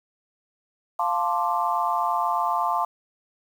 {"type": "chord", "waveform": "sine", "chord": "D minor seventh", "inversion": "first", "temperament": "equal", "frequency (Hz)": [698.5, 880, 1046.5, 1174.7], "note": ["F5", "A5", "C6", "D6"], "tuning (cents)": [0, 0, 0, 0], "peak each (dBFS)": [-27, -26, -26, -28], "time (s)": [0.99, 2.85], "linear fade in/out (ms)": 5, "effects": ["8-bit"]}